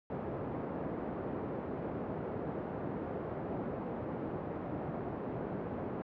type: band-pass noise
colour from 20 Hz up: white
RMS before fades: -39 dBFS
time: 0.1-6.02 s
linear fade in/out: 0 ms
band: 100 to 490 Hz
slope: 12 dB/octave
effects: low-pass 2000 Hz 12 dB/octave